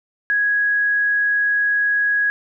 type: tone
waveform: sine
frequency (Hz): 1662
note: G#6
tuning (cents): +1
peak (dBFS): -15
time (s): 0.3-2.3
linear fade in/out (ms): 0
effects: none